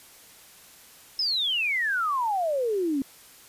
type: exponential sweep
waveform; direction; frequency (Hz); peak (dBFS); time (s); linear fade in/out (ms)
sine; down; 5274 to 261.6; -23; 1.19-3.02; 2
effects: white hiss -51 dBFS RMS until 3.48 s + resampled to 32000 Hz